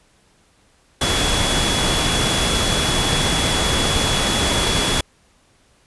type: tone in noise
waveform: sine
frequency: 3382 Hz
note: G#7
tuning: 31 cents sharp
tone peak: -23 dBFS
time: 1.01-5.01 s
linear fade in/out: 5 ms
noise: pink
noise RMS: -19 dBFS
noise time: 1.01-5.01 s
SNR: -7 dB
effects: pink hiss -57 dBFS RMS until 5.86 s + resampled to 24000 Hz